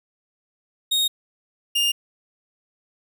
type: tone pair in turn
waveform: 40% pulse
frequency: 3729 / 2820 Hz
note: A#7 / F7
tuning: 0 / +16 cents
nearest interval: perfect fourth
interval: 484 cents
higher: first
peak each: -17 dBFS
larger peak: neither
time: 0.91-1.08 / 1.75-1.92 s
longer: neither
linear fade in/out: 10 ms
effects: none